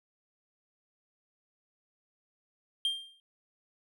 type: tone with exponential decay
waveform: triangle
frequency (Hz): 3188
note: G7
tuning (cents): +28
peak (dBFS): -23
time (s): 2.85-3.2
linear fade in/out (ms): 1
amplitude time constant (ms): 75
effects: none